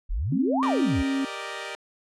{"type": "exponential two-way sweep", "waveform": "sine", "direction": "up then down", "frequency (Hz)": [32.49, 1234, 60.6], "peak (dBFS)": -24, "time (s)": [0.09, 1.03], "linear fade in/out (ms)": 20, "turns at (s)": 0.64}
{"type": "tone with pitch glide", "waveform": "sine", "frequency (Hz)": [264.6, 271.9], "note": ["C4", "C#4"], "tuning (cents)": [20, -33], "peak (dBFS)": -23, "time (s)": [0.32, 1.25], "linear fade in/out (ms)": 5, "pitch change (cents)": 47, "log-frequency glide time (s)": [0.64, 0.87]}
{"type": "chord", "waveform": "10% pulse", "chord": "Eb major seventh", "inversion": "first", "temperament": "equal", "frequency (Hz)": [392, 466.2, 587.3, 622.3], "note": ["G4", "Bb4", "D5", "Eb5"], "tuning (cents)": [0, 0, 0, 0], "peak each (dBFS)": -30, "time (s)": [0.63, 1.75], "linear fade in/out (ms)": 0}
{"effects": ["low-pass 7000 Hz 12 dB/octave"]}